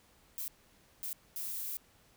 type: noise bursts at uneven times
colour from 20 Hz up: violet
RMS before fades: -39 dBFS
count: 3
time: 0.38-0.48 / 1.03-1.13 / 1.36-1.77 s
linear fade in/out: 0 ms
effects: pink hiss -65 dBFS RMS until 2.16 s